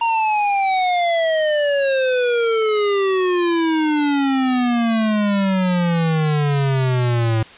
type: exponential sweep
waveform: square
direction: down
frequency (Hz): 932.3 to 110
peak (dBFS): -16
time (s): 0.01-7.43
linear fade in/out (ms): 5
effects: white hiss -41 dBFS RMS until 7.57 s + resampled to 8000 Hz